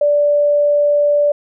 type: tone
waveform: sine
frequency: 584 Hz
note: D5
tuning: 10 cents flat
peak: -10 dBFS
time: 0.01-1.32 s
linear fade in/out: 5 ms
effects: none